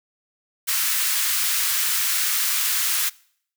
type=high-pass noise; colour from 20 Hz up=white; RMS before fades=-22 dBFS; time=0.67-3.1 s; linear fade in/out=20 ms; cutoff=1200 Hz; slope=24 dB/octave; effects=noise-tail reverb RT60 0.6 s tail -23 dB re dry